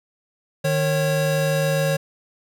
square tone pair together, 153.9 / 548.4 Hz, D#3 / C#5, -19 / -19 cents, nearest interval octave + minor seventh, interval 2200 cents, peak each -22 dBFS, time 0.64-1.97 s, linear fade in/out 10 ms, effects none

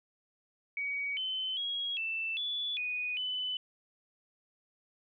sine tone with pitch steps, 2258 / 3057 / 3303 / 2661 / 3443 / 2479 / 3008 Hz, C#7 / G7 / G#7 / E7 / A7 / D#7 / F#7, +31 / -44 / -10 / +16 / -38 / -7 / +28 cents, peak -32 dBFS, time 0.77-3.57 s, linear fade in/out 2 ms, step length 400 ms, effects none

